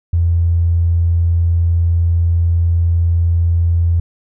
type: tone with tanh clipping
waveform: triangle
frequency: 84.8 Hz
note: E2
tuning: 50 cents sharp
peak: -10 dBFS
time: 0.13-4 s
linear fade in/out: 5 ms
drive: 3 dB
effects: none